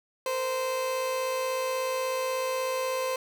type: tone pair together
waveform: 30% pulse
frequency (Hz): 462.4 / 518.8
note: A#4 / C5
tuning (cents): -14 / -15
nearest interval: major second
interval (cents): 199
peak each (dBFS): -36 / -25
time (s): 0.26-3.16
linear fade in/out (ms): 2
effects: none